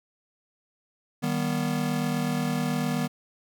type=chord; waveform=square; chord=Eb augmented; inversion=none; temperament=just; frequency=155.56 / 194.45 / 243.1 Hz; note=Eb3 / G3 / B3; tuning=0 / -14 / -27 cents; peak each=-30 / -32 / -29 dBFS; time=1.22-3.08 s; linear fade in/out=20 ms; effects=none